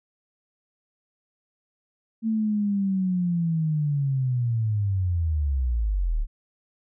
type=linear sweep; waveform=sine; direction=down; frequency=225.3 to 33.66 Hz; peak=-21 dBFS; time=2.22-6.27 s; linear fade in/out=50 ms; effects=none